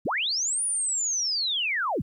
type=linear two-way sweep; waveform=sine; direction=up then down; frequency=62 to 9760 to 63.4 Hz; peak=-24 dBFS; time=0.05-2.02 s; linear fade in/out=10 ms; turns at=0.64 s; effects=11-bit